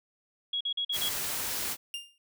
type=tone bursts; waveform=sine; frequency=3322 Hz; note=G#7; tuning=in tune; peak=-28 dBFS; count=5; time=0.53-1.091 s; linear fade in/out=5 ms; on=77 ms; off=44 ms
type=noise; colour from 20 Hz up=white; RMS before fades=-33 dBFS; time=0.92-1.77 s; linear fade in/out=50 ms
type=tone with exponential decay; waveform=40% pulse; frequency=2807 Hz; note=F7; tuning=8 cents sharp; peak=-30 dBFS; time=1.94-2.18 s; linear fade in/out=1 ms; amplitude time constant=51 ms
effects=none